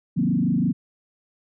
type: tone with frequency modulation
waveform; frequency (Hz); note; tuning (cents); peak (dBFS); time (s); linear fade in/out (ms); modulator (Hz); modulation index
sine; 207.7; G#3; 0; -18; 0.16-0.73; 20; 25.8; 2.3
effects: none